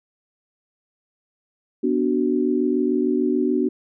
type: chord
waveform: sine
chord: B minor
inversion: none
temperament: equal with one note detuned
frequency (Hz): 246.9 / 293.7 / 372.6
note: B3 / D4 / F#4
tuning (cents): 0 / 0 / +12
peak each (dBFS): -22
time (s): 1.83-3.69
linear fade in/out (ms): 10
effects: none